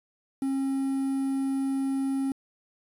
triangle tone with quantisation, 270.2 Hz, C#4, 44 cents flat, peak -23 dBFS, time 0.42-2.32 s, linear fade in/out 2 ms, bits 8, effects resampled to 32000 Hz

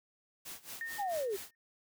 white noise with tremolo, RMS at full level -44 dBFS, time 0.45-1.51 s, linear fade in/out 10 ms, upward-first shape sine, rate 4.5 Hz, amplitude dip 90%
sine tone with exponential decay, 1834 Hz, A#6, 29 cents flat, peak -35 dBFS, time 0.81-1.55 s, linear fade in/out 1 ms, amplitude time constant 160 ms
sine linear sweep, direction down, 851 to 368 Hz, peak -32 dBFS, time 0.98-1.37 s, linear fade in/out 20 ms
effects none

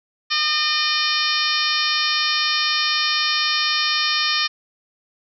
harmonic tone, 608 Hz, D#5, 40 cents flat, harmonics 2 / 3 / 4 / 5 / 6 / 7 / 8 / 9, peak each -26 / -26 / -26 / -26 / -26 / -26 / -26 / -26 dBFS, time 0.3-4.48 s, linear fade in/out 20 ms, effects none

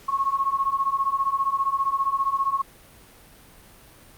sine beating tone pair, 1084 / 1099 Hz, C#6 / C#6, -39 / -15 cents, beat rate 15 Hz, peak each -25 / -23 dBFS, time 0.08-2.62 s, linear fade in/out 10 ms, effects pink hiss -50 dBFS RMS until 4.17 s + Opus 48 kbps

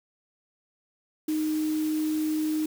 sine tone in noise, 309.7 Hz, D#4, 8 cents flat, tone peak -24 dBFS, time 1.28-2.66 s, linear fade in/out 5 ms, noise white, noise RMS -42 dBFS, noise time 1.28-2.66 s, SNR +15 dB, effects none

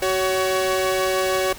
sawtooth tone pair together, 376 / 560.8 Hz, F#4 / C#5, +28 / +20 cents, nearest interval perfect fifth, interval 692 cents, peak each -18 dBFS, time 0.02-1.53 s, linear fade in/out 5 ms, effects pink hiss -39 dBFS RMS until 1.58 s

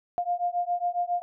sine beating tone pair, 701 / 708.3 Hz, F5 / F5, +6 / +24 cents, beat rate 7.3 Hz, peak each -28 dBFS, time 0.18-1.22 s, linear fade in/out 0 ms, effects none

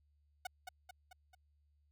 sawtooth tone with echo, 735 Hz, F#5, 12 cents flat, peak -35 dBFS, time 0.45-0.47 s, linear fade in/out 5 ms, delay 220 ms, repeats 4, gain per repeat -5 dB, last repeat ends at 1.35 s, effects added 73 Hz sine -70 dBFS peak until 1.91 s

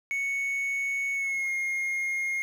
triangle tone with pitch glide, 2217 to 2139 Hz, C#7 to C7, 0 to +38 cents, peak -25 dBFS, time 0.11-2.42 s, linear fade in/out 0 ms, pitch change -62 cents, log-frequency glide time 1.14-1.51 s, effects 9-bit

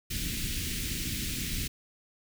pink band-stop noise, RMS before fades -33 dBFS, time 0.1-1.68 s, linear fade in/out 10 ms, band 300 to 2100 Hz, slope 24 dB/octave, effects none

